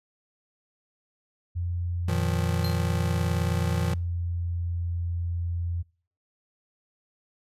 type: tone with pitch glide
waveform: sine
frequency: 87.31 to 85.96 Hz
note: F2 to F2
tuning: 0 to -27 cents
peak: -26 dBFS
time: 1.55-5.83 s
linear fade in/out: 20 ms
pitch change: -27 cents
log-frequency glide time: 2.33-5.11 s
type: chord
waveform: square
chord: Bb suspended fourth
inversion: none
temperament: just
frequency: 116.54 / 155.39 / 174.81 Hz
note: Bb2 / Eb3 / F3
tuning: 0 / -2 / +2 cents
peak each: -31 dBFS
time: 2.08-3.94 s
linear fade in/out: 5 ms
type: tone with exponential decay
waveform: square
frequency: 4165 Hz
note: C8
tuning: 9 cents flat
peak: -32 dBFS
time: 2.64-2.87 s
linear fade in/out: 5 ms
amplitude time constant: 49 ms
effects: noise-tail reverb RT60 0.5 s tail -26 dB re dry + resampled to 32000 Hz